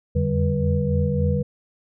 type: tone cluster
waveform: sine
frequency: 84.6 / 88.2 / 145.1 / 193.5 / 485.9 Hz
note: E2 / F2 / D3 / G3 / B4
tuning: +45 / +18 / -21 / -22 / -28 cents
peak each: -24 / -27 / -23 / -25 / -26 dBFS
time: 0.15-1.43 s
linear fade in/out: 10 ms
effects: none